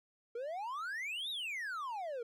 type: exponential two-way sweep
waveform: triangle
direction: up then down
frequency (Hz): 452 to 3878 to 452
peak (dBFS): -36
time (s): 0.35-2.23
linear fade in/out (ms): 5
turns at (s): 1.3
effects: none